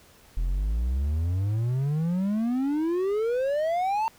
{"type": "exponential sweep", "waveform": "triangle", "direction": "up", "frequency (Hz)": [40.43, 911], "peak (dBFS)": -21, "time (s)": [0.37, 4.08], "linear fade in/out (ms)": 0, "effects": ["pink hiss -55 dBFS RMS until 4.18 s"]}